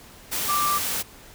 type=tone in noise; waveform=sine; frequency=1178 Hz; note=D6; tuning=5 cents sharp; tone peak=-21 dBFS; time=0.48-0.79 s; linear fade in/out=20 ms; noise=white; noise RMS=-27 dBFS; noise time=0.31-1.03 s; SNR=+3 dB; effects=pink hiss -47 dBFS RMS until 1.34 s